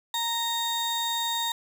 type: tone pair together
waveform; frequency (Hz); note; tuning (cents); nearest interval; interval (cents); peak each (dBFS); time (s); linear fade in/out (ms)
35% pulse; 927 / 3708; A#5 / A#7; -10 / -10; 2 octaves; 2400; -28; 0.14-1.52; 2
effects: none